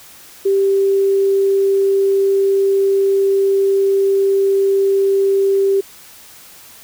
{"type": "tone", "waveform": "sine", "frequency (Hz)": 392, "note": "G4", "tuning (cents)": 0, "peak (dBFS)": -11, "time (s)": [0.45, 5.81], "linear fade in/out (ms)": 10, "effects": ["white hiss -41 dBFS RMS until 6.83 s"]}